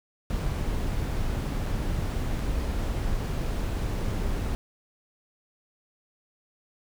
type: noise with dropouts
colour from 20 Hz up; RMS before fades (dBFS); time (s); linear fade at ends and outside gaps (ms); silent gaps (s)
brown; -28; 0.3-4.55; 0; 1.657-1.662 / 2.393-2.397
effects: none